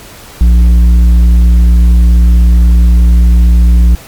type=tone with tanh clipping; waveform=sine; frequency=58.9 Hz; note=A#1; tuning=19 cents sharp; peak=-3 dBFS; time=0.41-3.95 s; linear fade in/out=0 ms; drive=7 dB; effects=pink hiss -32 dBFS RMS until 4.07 s + MP3 96 kbps